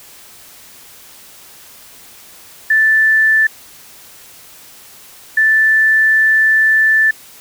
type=tone bursts at uneven times; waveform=sine; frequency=1760 Hz; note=A6; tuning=in tune; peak=-8 dBFS; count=2; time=2.7-3.47 / 5.37-7.11 s; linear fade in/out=5 ms; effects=white hiss -40 dBFS RMS until 7.4 s